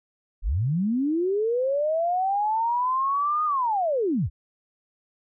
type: linear two-way sweep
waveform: sine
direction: up then down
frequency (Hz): 32.34 to 1243 to 47.13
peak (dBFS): -21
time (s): 0.42-4.3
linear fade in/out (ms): 50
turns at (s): 3.45
effects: none